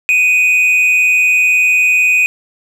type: tone with amplitude modulation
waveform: triangle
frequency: 2489 Hz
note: D#7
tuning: in tune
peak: -4 dBFS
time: 0.09-2.26 s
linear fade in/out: 0 ms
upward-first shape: sine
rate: 180 Hz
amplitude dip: 55%
effects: none